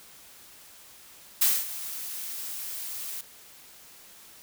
blue noise with ADSR envelope, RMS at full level -20 dBFS, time 1.41-3.21 s, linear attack 10 ms, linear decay 220 ms, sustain -16 dB, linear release 3 ms, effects white hiss -51 dBFS RMS until 4.42 s

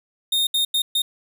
45% pulse tone bursts at uneven times, 3682 Hz, A#7, 22 cents flat, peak -18 dBFS, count 4, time 0.32-0.47 / 0.54-0.65 / 0.74-0.82 / 0.95-1.02 s, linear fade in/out 5 ms, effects none

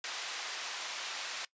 white band-pass noise, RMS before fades -40 dBFS, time 0.04-1.45 s, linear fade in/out 2 ms, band 730 to 5100 Hz, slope 12 dB/octave, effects noise-tail reverb RT60 0.1 s tail -20 dB re dry + resampled to 16000 Hz

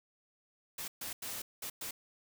white noise bursts at uneven times, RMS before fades -41 dBFS, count 5, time 0.78-0.88 / 1.01-1.13 / 1.22-1.42 / 1.62-1.7 / 1.81-1.91 s, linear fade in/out 5 ms, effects none

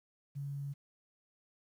sine tone with quantisation, 140.9 Hz, C#3, 29 cents sharp, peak -37 dBFS, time 0.35-0.74 s, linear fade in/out 20 ms, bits 11, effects none

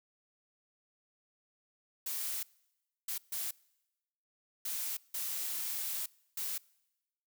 blue noise bursts at uneven times, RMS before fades -37 dBFS, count 6, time 2.06-2.43 / 3.08-3.18 / 3.32-3.51 / 4.65-4.97 / 5.14-6.06 / 6.37-6.58 s, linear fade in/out 5 ms, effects noise-tail reverb RT60 1.0 s tail -25 dB re dry

